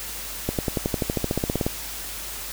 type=accelerating click train; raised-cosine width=2 ms; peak=-9 dBFS; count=17; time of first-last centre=0.49-1.665 s; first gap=98 ms; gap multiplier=0.96; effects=added 50 Hz sine -42 dBFS peak until 2.52 s + white hiss -34 dBFS RMS until 2.52 s